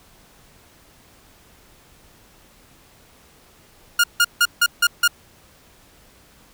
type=tone bursts; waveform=sawtooth; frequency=1419 Hz; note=F6; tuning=27 cents sharp; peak=-9 dBFS; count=6; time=3.99-5.078 s; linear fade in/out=5 ms; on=48 ms; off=160 ms; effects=pink hiss -52 dBFS RMS until 6.53 s